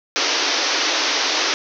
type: band-pass noise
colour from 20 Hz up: white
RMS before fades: -20 dBFS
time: 0.16-1.54 s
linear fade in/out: 0 ms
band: 270 to 6100 Hz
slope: 96 dB/octave
effects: none